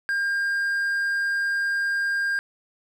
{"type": "tone", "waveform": "triangle", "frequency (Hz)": 1605, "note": "G6", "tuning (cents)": 40, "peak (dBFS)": -20, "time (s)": [0.09, 2.39], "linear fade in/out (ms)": 0, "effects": []}